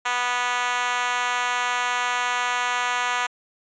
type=tone with high-pass filter; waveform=5% pulse; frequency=245.7 Hz; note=B3; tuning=9 cents flat; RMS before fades=-24 dBFS; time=0.05-3.27 s; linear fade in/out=10 ms; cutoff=920 Hz; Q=1.8; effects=resampled to 16000 Hz